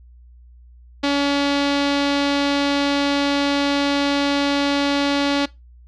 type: tone with low-pass filter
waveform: sawtooth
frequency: 283.2 Hz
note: C#4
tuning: 37 cents sharp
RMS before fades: -19 dBFS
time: 1.03-5.46 s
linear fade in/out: 10 ms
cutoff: 4200 Hz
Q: 2.1
effects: noise-tail reverb RT60 0.2 s tail -20 dB re dry + added 60 Hz sine -43 dBFS peak until 5.87 s